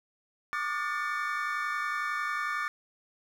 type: tone cluster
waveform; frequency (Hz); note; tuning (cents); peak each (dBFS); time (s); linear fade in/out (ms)
triangle; 1156 / 1207 / 1437 / 1778 / 2254; D6 / D6 / F6 / A6 / C#7; -28 / +47 / +49 / +18 / +28; -37 / -32 / -35 / -33 / -38; 0.53-2.68; 0
effects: none